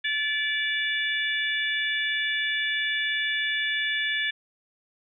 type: harmonic tone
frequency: 579 Hz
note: D5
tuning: 25 cents flat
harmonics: 3 / 4 / 5 / 6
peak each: -27 / -31 / -34 / -30 dBFS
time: 0.04-4.31 s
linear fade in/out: 10 ms
effects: none

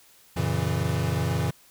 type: chord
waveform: square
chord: F# dominant seventh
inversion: none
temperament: equal with one note detuned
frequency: 90.75 / 116.54 / 138.59 / 164.81 Hz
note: F#2 / A#2 / C#3 / E3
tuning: -33 / 0 / 0 / 0 cents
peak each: -30 dBFS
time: 0.36-1.51 s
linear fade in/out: 10 ms
effects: white hiss -56 dBFS RMS until 1.7 s

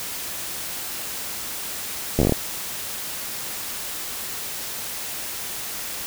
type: slowing click train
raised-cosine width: 2 ms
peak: -5 dBFS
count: 8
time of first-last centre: 2.19-2.323 s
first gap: 12 ms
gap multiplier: 1.15
effects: white hiss -31 dBFS RMS until 6.06 s

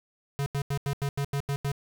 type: tone bursts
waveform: square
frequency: 140.8 Hz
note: C#3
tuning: 27 cents sharp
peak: -27 dBFS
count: 9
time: 0.39-1.717 s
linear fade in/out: 0 ms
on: 71 ms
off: 86 ms
effects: none

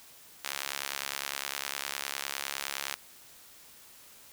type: tone with high-pass filter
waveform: sawtooth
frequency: 69.8 Hz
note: C#2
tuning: 13 cents sharp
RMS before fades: -37 dBFS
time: 0.44-2.95 s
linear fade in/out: 10 ms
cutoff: 1600 Hz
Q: 0.56
effects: white hiss -54 dBFS RMS until 4.32 s

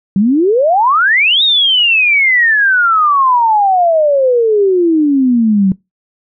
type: exponential two-way sweep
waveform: sine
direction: up then down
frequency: 185 to 3800 to 185 Hz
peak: -7 dBFS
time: 0.16-5.72 s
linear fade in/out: 2 ms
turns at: 1.43 s
effects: noise-tail reverb RT60 0.2 s tail -23 dB re dry

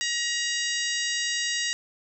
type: harmonic tone with a mistuned harmonic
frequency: 950 Hz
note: A#5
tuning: 33 cents sharp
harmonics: 2 / 3 / 4 / 5 / 6 / 7 / 8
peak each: -30 / -32 / -33 / -34 / -35 / -35 / -36 dBFS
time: 0.01-1.73 s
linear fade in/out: 0 ms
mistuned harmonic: 8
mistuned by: +16 cents
effects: none

